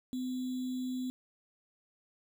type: tone with sample-and-hold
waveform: sine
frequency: 254.5 Hz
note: C4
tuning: 48 cents flat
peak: -33 dBFS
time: 0.13-1.1 s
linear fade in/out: 0 ms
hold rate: 3675 Hz
effects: none